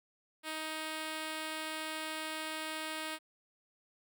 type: tone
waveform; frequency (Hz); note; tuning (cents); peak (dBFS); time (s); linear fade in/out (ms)
5% pulse; 313.7; D#4; +14; -26; 0.43-3.19; 50
effects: none